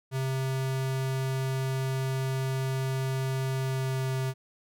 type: tone with pitch glide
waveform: square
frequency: 132.5 to 131.58 Hz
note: C3 to C3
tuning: +22 to +10 cents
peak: -28 dBFS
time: 0.11-4.34 s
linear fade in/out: 50 ms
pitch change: -12 cents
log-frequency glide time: 3.56-4.17 s
effects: none